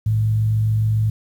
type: tone with frequency modulation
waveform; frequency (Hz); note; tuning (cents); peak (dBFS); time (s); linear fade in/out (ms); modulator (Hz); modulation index
sine; 109; A2; -16; -15; 0.06-1.1; 5; 47.3; 0.26
effects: 8-bit